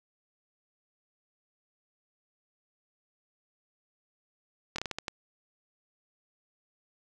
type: slowing click train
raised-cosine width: 0.2 ms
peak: -16 dBFS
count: 7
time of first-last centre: 4.76-5.082 s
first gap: 24 ms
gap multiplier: 1.32
effects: none

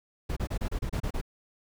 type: noise bursts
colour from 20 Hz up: brown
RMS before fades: -30 dBFS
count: 9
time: 0.29-1.214 s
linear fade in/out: 10 ms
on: 76 ms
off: 30 ms
effects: none

